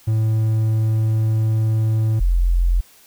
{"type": "tone pair in turn", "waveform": ["triangle", "sine"], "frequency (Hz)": [110.1, 43.6], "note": ["A2", "F1"], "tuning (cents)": [2, -2], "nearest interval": "octave + major third", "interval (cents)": 1604, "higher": "first", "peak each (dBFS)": -13, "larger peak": "neither", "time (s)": [[0.07, 2.2], [2.2, 2.81]], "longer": "first", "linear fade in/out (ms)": 10, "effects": ["white hiss -50 dBFS RMS until 3.06 s"]}